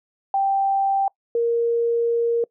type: tone pair in turn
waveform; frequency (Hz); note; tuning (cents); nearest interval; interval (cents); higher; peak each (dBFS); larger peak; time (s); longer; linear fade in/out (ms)
sine; 784 / 467.5; G5 / A#4; 0 / +5; major sixth; 895; first; -17; neither; 0.34-1.08 / 1.35-2.44; second; 2
effects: noise-tail reverb RT60 0.1 s tail -24 dB re dry